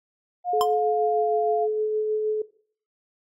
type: tone with pitch glide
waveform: sine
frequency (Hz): 714 to 696.9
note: F5 to F5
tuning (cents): +38 to -4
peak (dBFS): -23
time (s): 0.44-1.68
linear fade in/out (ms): 50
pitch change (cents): -42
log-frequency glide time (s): 0.7-1.33
type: tone with tremolo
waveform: sine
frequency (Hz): 429.7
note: A4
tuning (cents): -41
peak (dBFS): -21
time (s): 0.53-2.42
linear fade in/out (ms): 5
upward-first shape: sine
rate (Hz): 6.4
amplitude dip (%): 30
type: tone with exponential decay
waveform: square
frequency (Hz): 1046.5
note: C6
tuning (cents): 0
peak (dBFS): -18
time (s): 0.61-0.69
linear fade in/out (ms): 0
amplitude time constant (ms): 16
effects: noise-tail reverb RT60 0.5 s tail -18 dB re dry + AAC 64 kbps